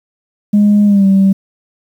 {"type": "tone with pitch glide", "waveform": "sine", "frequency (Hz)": [206.7, 193.98], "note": ["G#3", "G3"], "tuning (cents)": [-8, -18], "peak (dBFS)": -4, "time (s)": [0.53, 1.33], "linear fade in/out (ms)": 10, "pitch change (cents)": -110, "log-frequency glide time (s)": [0.85, 1.06], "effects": ["tanh soft clip ceiling -3 dBFS", "7-bit"]}